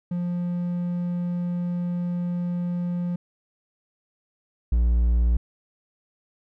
triangle tone pair in turn, 175.7 / 58.63 Hz, F3 / A#1, +11 / +11 cents, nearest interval octave + perfect fifth, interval 1900 cents, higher first, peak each -22 / -15 dBFS, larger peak second, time 0.11-3.16 / 4.72-5.37 s, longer first, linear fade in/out 5 ms, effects none

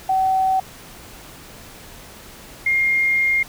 sine tone pair in turn, 760 / 2125 Hz, F#5 / C7, +46 / +26 cents, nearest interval octave + tritone, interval 1780 cents, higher second, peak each -15 dBFS, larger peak neither, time 0.09-0.6 / 2.66-3.43 s, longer second, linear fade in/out 5 ms, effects pink hiss -41 dBFS RMS until 3.48 s

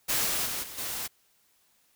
white noise with level steps, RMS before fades -27 / -29 / -33 / -42 / -34 dBFS, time 0.08-1.08 s, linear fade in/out 20 ms, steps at 0.25 / 0.45 / 0.62 / 0.77 s, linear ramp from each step 20 ms, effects white hiss -67 dBFS RMS until 1.95 s

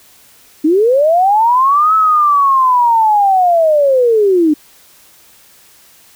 sine linear two-way sweep, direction up then down, 291.3 to 1306 to 291.3 Hz, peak -7 dBFS, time 0.64-4.54 s, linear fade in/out 10 ms, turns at 1.95 s, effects white hiss -45 dBFS RMS until 6.15 s

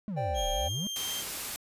triangle exponential two-way sweep, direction down then up, 221.5 to 34.65 to 221.5 Hz, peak -30 dBFS, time 0.08-0.87 s, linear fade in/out 0 ms, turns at 0.5 s
triangle chord, C suspended second, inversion none, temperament equal, 523.3 / 587.3 / 784 Hz, C5 / D5 / G5, 0 / 0 / 0 cents, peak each -37 / -32 / -31 dBFS, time 0.16-0.69 s, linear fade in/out 20 ms
30% pulse tone with pitch glide, 3238 to 3166 Hz, G#7 to G7, -45 to +17 cents, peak -31 dBFS, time 0.34-1.24 s, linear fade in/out 50 ms, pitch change -38 cents, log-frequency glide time 0.45-1 s
white noise, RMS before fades -36 dBFS, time 0.96-1.56 s, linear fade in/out 0 ms
effects resampled to 32000 Hz

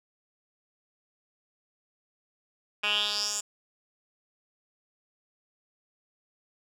10% pulse tone with band-pass filter sweep, 207.7 Hz, G#3, in tune, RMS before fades -29 dBFS, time 2.83-3.41 s, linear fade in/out 10 ms, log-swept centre 2400 to 7500 Hz, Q 4.9, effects none

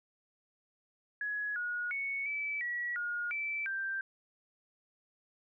sine tone with pitch steps, 1680 / 1448 / 2217 / 2306 / 1928 / 1431 / 2323 / 1573 Hz, G#6 / F#6 / C#7 / D7 / B6 / F6 / D7 / G6, +19 / -38 / 0 / -32 / -42 / +42 / -20 / +6 cents, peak -33 dBFS, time 1.21-4.01 s, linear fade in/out 2 ms, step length 350 ms, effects none

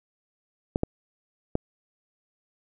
clicks, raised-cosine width 2 ms, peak -10 dBFS, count 3, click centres 0.759 / 0.834 / 1.554 s, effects none

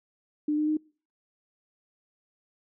sine tone with pitch steps, 299.4 / 303.6 / 307.8 Hz, D4 / D#4 / D#4, +33 / -42 / -19 cents, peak -23 dBFS, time 0.48-0.771 s, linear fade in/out 5 ms, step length 97 ms, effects noise-tail reverb RT60 0.4 s tail -25 dB re dry

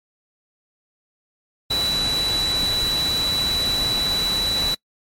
sine tone in noise, 3951 Hz, B7, in tune, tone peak -19 dBFS, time 1.7-4.75 s, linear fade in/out 10 ms, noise pink, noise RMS -28 dBFS, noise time 1.7-4.75 s, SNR +6 dB, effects noise-tail reverb RT60 0.1 s tail -24 dB re dry + MP3 64 kbps

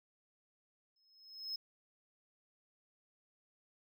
triangle tone with exponential growth, 5170 Hz, E8, 34 cents flat, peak -35 dBFS, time 0.96-1.56 s, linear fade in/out 5 ms, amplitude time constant 130 ms, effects none

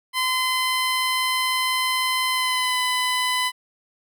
15% pulse tone with pitch glide, 1026 to 1004.9 Hz, C6 to B5, -34 to +30 cents, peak -14 dBFS, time 0.13-3.52 s, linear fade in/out 50 ms, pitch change -36 cents, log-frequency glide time 2.32-2.78 s, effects none

